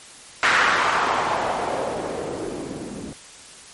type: noise with low-pass filter sweep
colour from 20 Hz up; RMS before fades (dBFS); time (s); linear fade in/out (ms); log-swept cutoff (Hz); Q
blue; -23; 0.43-3.13; 0; 1700 to 240; 1.9
effects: white hiss -43 dBFS RMS until 3.73 s + MP3 48 kbps